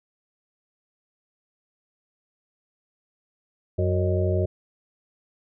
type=harmonic tone with a mistuned harmonic; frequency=92.3 Hz; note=F#2; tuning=4 cents flat; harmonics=1 / 2 / 4 / 5 / 6 / 7; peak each=-22 / -32 / -27 / -33 / -34 / -29 dBFS; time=3.78-4.46 s; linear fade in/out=10 ms; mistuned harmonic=7; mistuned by=-77 cents; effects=none